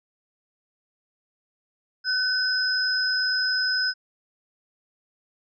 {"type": "tone pair together", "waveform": "sine", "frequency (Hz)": [1510, 5079], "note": ["F#6", "D#8"], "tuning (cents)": [35, 35], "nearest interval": "octave + major sixth", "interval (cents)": 2100, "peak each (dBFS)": -24, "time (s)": [2.04, 3.94], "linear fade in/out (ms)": 50, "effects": []}